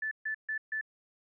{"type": "tone bursts", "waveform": "sine", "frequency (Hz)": 1749, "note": "A6", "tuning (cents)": -11, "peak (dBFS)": -31, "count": 4, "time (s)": [0.02, 0.812], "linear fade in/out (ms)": 5, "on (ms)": 93, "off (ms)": 140, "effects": []}